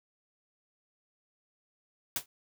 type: noise with exponential decay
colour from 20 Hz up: white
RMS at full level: -27 dBFS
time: 2.16-2.26 s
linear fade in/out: 2 ms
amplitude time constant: 20 ms
effects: none